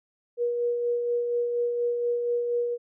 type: tone with tremolo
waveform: sine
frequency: 479.1 Hz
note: A#4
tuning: 47 cents sharp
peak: -22 dBFS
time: 0.37-2.78 s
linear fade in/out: 50 ms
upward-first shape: sine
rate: 4.2 Hz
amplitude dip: 35%
effects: none